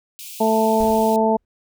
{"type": "high-pass noise", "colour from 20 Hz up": "white", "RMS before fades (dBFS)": -36, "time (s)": [0.19, 1.16], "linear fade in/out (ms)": 0, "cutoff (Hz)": 2300, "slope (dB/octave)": 96}
{"type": "harmonic tone", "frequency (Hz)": 220.8, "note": "A3", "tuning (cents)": 6, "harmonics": [1, 2, 3, 4], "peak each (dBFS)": [-20, -20, -20, -20], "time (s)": [0.4, 1.37], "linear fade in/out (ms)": 10}
{"type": "noise with exponential decay", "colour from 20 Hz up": "brown", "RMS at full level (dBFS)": -30, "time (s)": [0.8, 1.45], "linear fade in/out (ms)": 1, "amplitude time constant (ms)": 140}
{"effects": []}